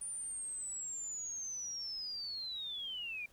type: linear sweep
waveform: sine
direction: down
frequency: 9397 to 2349 Hz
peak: -39 dBFS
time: 0.01-3.26 s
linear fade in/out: 5 ms
effects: pink hiss -66 dBFS RMS until 3.32 s